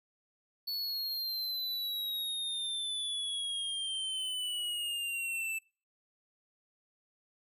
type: exponential sweep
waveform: square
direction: down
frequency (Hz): 4445 to 2637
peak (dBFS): -34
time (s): 0.67-5.59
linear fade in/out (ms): 10
effects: noise-tail reverb RT60 0.4 s tail -26 dB re dry + resampled to 32000 Hz